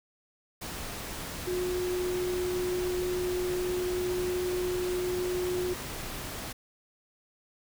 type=tone in noise; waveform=sine; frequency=361.5 Hz; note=F#4; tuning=40 cents flat; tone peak=-28 dBFS; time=1.47-5.74 s; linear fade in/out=10 ms; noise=pink; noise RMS=-38 dBFS; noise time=0.61-6.53 s; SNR=+7 dB; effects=none